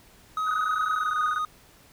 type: tone with pitch glide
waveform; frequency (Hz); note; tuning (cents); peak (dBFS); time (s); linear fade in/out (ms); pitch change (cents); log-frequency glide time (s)
triangle; 1267 to 1241.6; D#6 to D#6; +31 to -4; -23; 0.37-1.45; 2; -35; 0.96-1.15
type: tone with vibrato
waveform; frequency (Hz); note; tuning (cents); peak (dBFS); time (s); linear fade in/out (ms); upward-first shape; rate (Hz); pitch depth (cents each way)
sine; 1352; E6; +43; -28; 0.46-1.4; 20; square; 20; 160
effects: pink hiss -55 dBFS RMS until 1.92 s